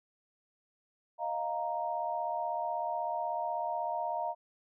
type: chord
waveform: sine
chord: Eb suspended second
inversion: none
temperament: equal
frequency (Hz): 622.3 / 698.5 / 932.3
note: Eb5 / F5 / Bb5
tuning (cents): 0 / 0 / 0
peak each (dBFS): -38 / -35 / -35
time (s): 1.18-4.35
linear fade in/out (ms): 50
effects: none